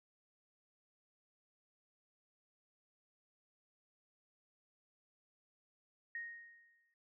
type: tone with exponential decay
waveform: sine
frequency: 1865 Hz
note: A#6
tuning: in tune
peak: -39 dBFS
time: 6.15-6.94 s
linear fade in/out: 2 ms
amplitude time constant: 170 ms
effects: none